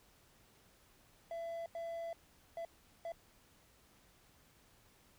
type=tone bursts at uneven times; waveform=triangle; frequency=670 Hz; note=E5; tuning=28 cents sharp; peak=-38 dBFS; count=4; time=1.31-1.66 / 1.75-2.13 / 2.57-2.65 / 3.05-3.12 s; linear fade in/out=2 ms; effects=pink hiss -67 dBFS RMS until 5.18 s